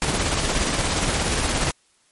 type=noise with tremolo; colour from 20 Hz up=pink; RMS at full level=-21 dBFS; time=0.02-1.71 s; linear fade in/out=0 ms; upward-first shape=square; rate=17 Hz; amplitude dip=30%; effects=white hiss -61 dBFS RMS until 2.11 s + MP3 48 kbps